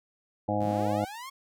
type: harmonic tone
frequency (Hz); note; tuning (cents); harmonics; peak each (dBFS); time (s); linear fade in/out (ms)
103.83; G#2; 0; 1 / 2 / 3 / 5 / 6 / 7 / 8; -33 / -33 / -33 / -33 / -33 / -33 / -33; 0.48-1.05; 10
type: linear sweep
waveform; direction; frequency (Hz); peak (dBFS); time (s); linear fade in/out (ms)
sawtooth; up; 71.8 to 1108.7; -35; 0.6-1.3; 10
effects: none